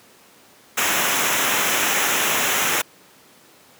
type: noise with comb filter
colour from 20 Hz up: pink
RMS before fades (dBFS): -20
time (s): 0.77-2.82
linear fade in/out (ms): 10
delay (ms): 0.22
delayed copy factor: -0.65
effects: pink hiss -50 dBFS RMS until 3.79 s + high-pass 200 Hz 12 dB/octave